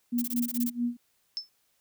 sine tone with tremolo, 240.3 Hz, B3, 47 cents flat, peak -24 dBFS, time 0.12-0.97 s, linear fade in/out 10 ms, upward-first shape sine, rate 4.5 Hz, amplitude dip 90%
violet noise bursts, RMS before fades -33 dBFS, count 9, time 0.18-0.698 s, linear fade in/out 5 ms, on 38 ms, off 22 ms
sine tone with exponential decay, 5274 Hz, E8, in tune, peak -26 dBFS, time 1.37-1.49 s, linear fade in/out 0 ms, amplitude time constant 25 ms
effects white hiss -71 dBFS RMS until 1.8 s

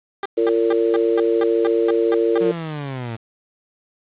15% pulse tone bursts, 397.9 Hz, G4, 26 cents sharp, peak -16 dBFS, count 10, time 0.23-2.38 s, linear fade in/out 2 ms, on 26 ms, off 210 ms
harmonic tone, 114.1 Hz, A#2, 37 cents flat, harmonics 3 / 4 / 5, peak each -19 / -17 / -26 dBFS, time 0.37-2.52 s, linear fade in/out 10 ms
sawtooth linear sweep, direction down, 183.9 to 110 Hz, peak -22 dBFS, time 2.4-3.17 s, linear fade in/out 20 ms
effects resampled to 8000 Hz + 7-bit

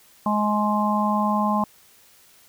harmonic tone, 210 Hz, G#3, 19 cents sharp, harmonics 1 / 3 / 4 / 5, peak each -22 / -29 / -25 / -24 dBFS, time 0.26-1.64 s, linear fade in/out 2 ms, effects white hiss -54 dBFS RMS until 2.48 s

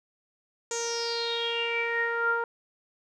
sawtooth tone with low-pass filter sweep, 466.2 Hz, A#4, in tune, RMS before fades -29 dBFS, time 0.71-2.44 s, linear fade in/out 2 ms, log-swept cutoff 7000 to 1200 Hz, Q 9.6, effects none

